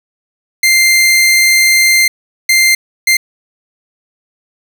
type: tone bursts at uneven times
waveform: sawtooth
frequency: 2093 Hz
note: C7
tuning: in tune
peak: -3 dBFS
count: 3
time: 0.63-2.08 / 2.49-2.75 / 3.07-3.17 s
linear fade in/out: 5 ms
effects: none